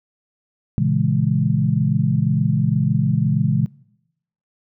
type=chord; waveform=sine; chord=A# half-diminished seventh; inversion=none; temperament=equal; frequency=116.54 / 138.59 / 164.81 / 207.7 Hz; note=A#2 / C#3 / E3 / G#3; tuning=0 / 0 / 0 / 0 cents; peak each=-22 / -19 / -21 / -22 dBFS; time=0.78-3.66 s; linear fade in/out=0 ms; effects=noise-tail reverb RT60 0.8 s tail -22 dB re dry